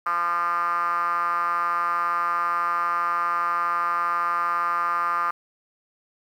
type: tone with band-pass filter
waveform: 5% pulse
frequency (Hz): 172.4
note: F3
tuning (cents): -22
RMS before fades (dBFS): -24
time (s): 0.06-5.31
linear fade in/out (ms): 5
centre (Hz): 1200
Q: 7.5
effects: 9-bit